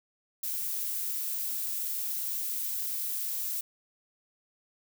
violet noise, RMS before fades -33 dBFS, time 0.43-3.61 s, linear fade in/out 5 ms, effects none

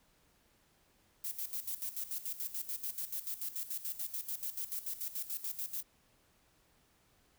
violet noise with tremolo, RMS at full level -38 dBFS, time 1.24-5.83 s, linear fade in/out 5 ms, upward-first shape square, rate 6.9 Hz, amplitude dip 75%, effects pink hiss -70 dBFS RMS until 7.38 s

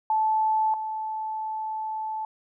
sine tone pair in turn, 872 / 872 Hz, A5 / A5, -16 / -16 cents, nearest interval unison, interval 0 cents, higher neither, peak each -20 / -28 dBFS, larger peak first, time 0.1-0.74 / 0.74-2.25 s, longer second, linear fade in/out 2 ms, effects none

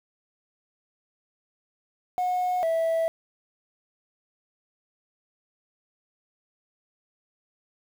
sine tone pair in turn, 727 / 655.7 Hz, F#5 / E5, -31 / -9 cents, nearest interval major second, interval 178 cents, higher first, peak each -21 / -19 dBFS, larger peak second, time 2.18-2.63 / 2.63-3.08 s, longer neither, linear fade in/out 0 ms, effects tanh soft clip ceiling -21 dBFS + 8-bit

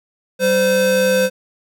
square tone pair together, 192.8 / 514.7 Hz, G3 / C5, -28 / -29 cents, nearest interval octave + perfect fourth, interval 1699 cents, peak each -22 / -14 dBFS, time 0.39-1.3 s, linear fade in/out 50 ms, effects none

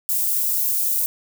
white high-pass noise, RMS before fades -21 dBFS, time 0.09-1.06 s, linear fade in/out 0 ms, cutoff 12000 Hz, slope 12 dB/octave, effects none

